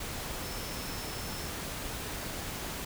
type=tone in noise; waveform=sine; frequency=5290 Hz; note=E8; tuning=5 cents sharp; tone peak=-47 dBFS; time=0.43-1.49 s; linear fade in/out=5 ms; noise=pink; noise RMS=-38 dBFS; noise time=0-2.85 s; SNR=-12 dB; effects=none